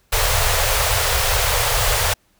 pink band-stop noise, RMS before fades -18 dBFS, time 0.12-2.14 s, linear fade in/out 10 ms, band 120 to 450 Hz, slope 48 dB/octave, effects pink hiss -61 dBFS RMS until 2.39 s

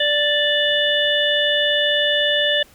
harmonic tone, 587.3 Hz, D5, in tune, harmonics 1 / 3 / 5 / 6, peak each -21 / -21 / -21 / -21 dBFS, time 0-2.63 s, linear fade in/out 5 ms, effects pink hiss -50 dBFS RMS until 2.74 s

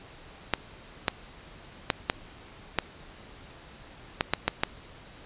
clicks, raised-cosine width 0.3 ms, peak -6 dBFS, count 9, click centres 0.537 / 1.082 / 1.902 / 2.099 / 2.787 / 4.209 / 4.336 / 4.48 / 4.635 s, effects pink hiss -49 dBFS RMS until 5.25 s + resampled to 8000 Hz

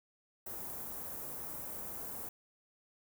white band-stop noise, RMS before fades -43 dBFS, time 0.46-2.29 s, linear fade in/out 5 ms, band 920 to 14000 Hz, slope 12 dB/octave, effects none

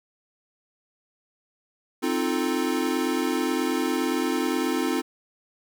square chord, F dominant seventh, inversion second, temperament equal, 261.6 / 311.1 / 349.2 / 440 Hz, C4 / Eb4 / F4 / A4, 0 / 0 / 0 / 0 cents, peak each -28 / -29 / -29 / -33 dBFS, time 2.02-5.02 s, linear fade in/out 20 ms, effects none

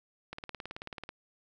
click train, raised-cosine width 0.3 ms, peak -24 dBFS, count 15, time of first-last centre 0.33-1.091 s, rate 18.4 Hz, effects none

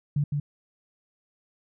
sine tone with echo, 145.1 Hz, D3, 21 cents flat, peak -21 dBFS, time 0.16-0.24 s, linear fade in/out 5 ms, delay 160 ms, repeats 1, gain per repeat -3 dB, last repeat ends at 0.4 s, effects none

